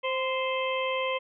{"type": "harmonic tone with a mistuned harmonic", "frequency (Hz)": 523.3, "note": "C5", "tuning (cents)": 0, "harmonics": [1, 2, 4, 5, 6], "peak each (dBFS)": [-29, -32, -35, -36, -37], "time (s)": [0.03, 1.19], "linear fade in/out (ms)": 20, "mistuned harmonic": 2, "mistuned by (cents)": -21, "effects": []}